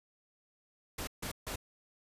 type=noise bursts; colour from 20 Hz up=pink; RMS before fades=-39 dBFS; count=3; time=0.98-1.559 s; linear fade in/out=5 ms; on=93 ms; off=150 ms; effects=resampled to 32000 Hz